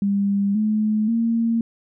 sine tone with pitch steps, 200 / 214.4 / 229.7 Hz, G3 / A3 / A#3, +35 / -45 / -25 cents, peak -17 dBFS, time 0.02-1.61 s, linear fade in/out 2 ms, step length 530 ms, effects none

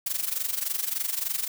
blue noise with amplitude modulation, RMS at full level -26 dBFS, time 0.06-1.48 s, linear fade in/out 5 ms, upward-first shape sine, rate 23.4 Hz, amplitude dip 80%, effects none

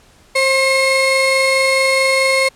35% pulse tone pair together, 532.1 / 2153 Hz, C5 / C7, +29 / +49 cents, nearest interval 2 octaves, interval 2420 cents, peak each -13 dBFS, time 0.35-2.49 s, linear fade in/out 10 ms, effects pink hiss -49 dBFS RMS until 2.55 s + low-pass 10000 Hz 12 dB/octave

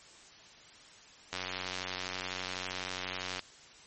click train, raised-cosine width 0.2 ms, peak -18 dBFS, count 191, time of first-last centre 1.33-3.393 s, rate 92.1 Hz, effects white hiss -55 dBFS RMS until 3.86 s + MP3 32 kbps

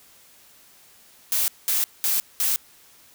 blue noise bursts, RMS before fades -22 dBFS, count 4, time 1.32-2.56 s, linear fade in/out 0 ms, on 160 ms, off 200 ms, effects white hiss -53 dBFS RMS until 3.14 s

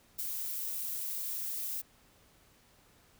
violet noise with ADSR envelope, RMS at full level -35 dBFS, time 0.18-1.82 s, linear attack 14 ms, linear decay 28 ms, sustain -2 dB, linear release 19 ms, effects pink hiss -64 dBFS RMS until 3.19 s

